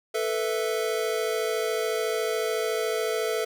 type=chord; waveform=square; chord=A suspended second; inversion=none; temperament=equal; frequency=440 / 493.9 / 659.3 Hz; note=A4 / B4 / E5; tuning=0 / 0 / 0 cents; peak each=-28 / -32 / -32 dBFS; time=0.14-3.45 s; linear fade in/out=10 ms; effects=none